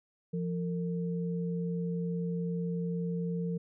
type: tone pair together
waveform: sine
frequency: 171.7 / 455.6 Hz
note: F3 / A#4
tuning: -29 / -40 cents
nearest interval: octave + perfect fourth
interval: 1689 cents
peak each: -31 / -38 dBFS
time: 0.33-3.58 s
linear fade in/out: 10 ms
effects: none